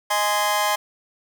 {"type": "chord", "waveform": "sawtooth", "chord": "Ab major", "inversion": "second", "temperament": "just", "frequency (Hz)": [623, 830.6, 1038.3], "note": ["Eb5", "Ab5", "C6"], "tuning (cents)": [2, 0, -14], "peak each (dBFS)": [-22, -19, -19], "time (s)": [0.1, 0.76], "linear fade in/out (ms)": 10, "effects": []}